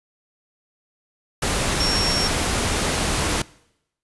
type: tone in noise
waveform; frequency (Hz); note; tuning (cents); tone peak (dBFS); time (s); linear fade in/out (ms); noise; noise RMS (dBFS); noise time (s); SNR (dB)
sine; 5500; F8; -27; -21; 1.8-2.28; 5; pink; -22; 1.42-3.42; -2
effects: noise-tail reverb RT60 0.8 s tail -22 dB re dry + resampled to 24000 Hz